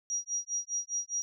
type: tone with tremolo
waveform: sine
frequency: 5740 Hz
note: F8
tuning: 47 cents sharp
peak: -28 dBFS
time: 0.1-1.22 s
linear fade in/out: 0 ms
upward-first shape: sine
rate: 4.9 Hz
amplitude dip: 100%
effects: none